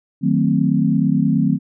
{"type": "chord", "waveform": "sine", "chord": "D# diminished seventh", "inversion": "none", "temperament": "equal with one note detuned", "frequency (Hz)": [155.56, 185, 224.4, 261.6], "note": ["D#3", "F#3", "A3", "C4"], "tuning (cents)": [0, 0, 34, 0], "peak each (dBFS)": -19, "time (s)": [0.21, 1.59], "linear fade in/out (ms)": 50, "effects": []}